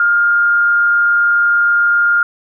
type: tone with frequency modulation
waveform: sine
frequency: 1408 Hz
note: F6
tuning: 14 cents sharp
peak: -9 dBFS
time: 0-2.23 s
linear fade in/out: 2 ms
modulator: 143 Hz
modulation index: 0.23
effects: none